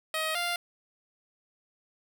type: tone pair in turn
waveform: 10% pulse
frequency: 631 / 697.8 Hz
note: D#5 / F5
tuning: +24 / -2 cents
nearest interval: major second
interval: 174 cents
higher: second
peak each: -20 dBFS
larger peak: neither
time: 0.14-0.35 / 0.35-0.56 s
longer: neither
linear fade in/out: 2 ms
effects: none